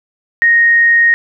sine tone, 1864.7 Hz, A#6, in tune, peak -6 dBFS, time 0.42-1.14 s, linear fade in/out 0 ms, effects none

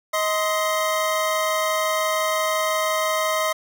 25% pulse tone pair together, 630 / 1041.4 Hz, D#5 / C6, +21 / -8 cents, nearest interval major sixth, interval 871 cents, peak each -18 / -21 dBFS, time 0.13-3.53 s, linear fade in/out 10 ms, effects none

